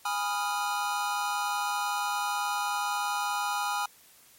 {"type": "chord", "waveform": "square", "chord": "F half-diminished seventh", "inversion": "first", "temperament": "equal with one note detuned", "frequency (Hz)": [822.5, 987.8, 1244.5, 1396.9], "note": ["Ab5", "Cb6", "Eb6", "F6"], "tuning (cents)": [-17, 0, 0, 0], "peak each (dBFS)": [-32, -35, -35, -36], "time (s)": [0.05, 3.86], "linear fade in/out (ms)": 5, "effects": ["white hiss -57 dBFS RMS until 4.38 s", "MP3 64 kbps"]}